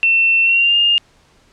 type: tone with pitch glide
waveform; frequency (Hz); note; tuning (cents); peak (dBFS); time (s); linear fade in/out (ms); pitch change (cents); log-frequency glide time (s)
sine; 2700 to 2821; E7 to F7; +41 to +17; -10; 0.03-0.98; 0; +76; 0.44-0.77
effects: pink hiss -53 dBFS RMS until 1.52 s + low-pass 7000 Hz 12 dB/octave